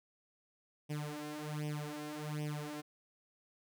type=tone with flanger; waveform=sawtooth; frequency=150 Hz; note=D3; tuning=37 cents sharp; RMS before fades=-41 dBFS; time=0.89-2.82 s; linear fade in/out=20 ms; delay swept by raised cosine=0.35 to 3.85 ms; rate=1.3 Hz; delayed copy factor=+0.95; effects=none